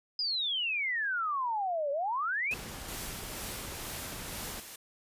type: exponential two-way sweep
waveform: sine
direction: down then up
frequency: 5040 to 549 to 2651 Hz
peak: -29 dBFS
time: 0.19-2.54 s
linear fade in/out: 2 ms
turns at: 1.91 s
type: noise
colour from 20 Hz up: pink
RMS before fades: -42 dBFS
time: 2.51-4.6 s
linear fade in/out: 2 ms
type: noise with tremolo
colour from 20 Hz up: white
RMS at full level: -41 dBFS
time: 2.88-4.76 s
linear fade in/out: 5 ms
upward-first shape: sine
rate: 2.1 Hz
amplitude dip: 45%
effects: resampled to 32000 Hz